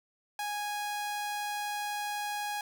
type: tone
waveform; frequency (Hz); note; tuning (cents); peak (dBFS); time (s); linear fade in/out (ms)
sawtooth; 828; G#5; -5; -29; 0.39-2.61; 2
effects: none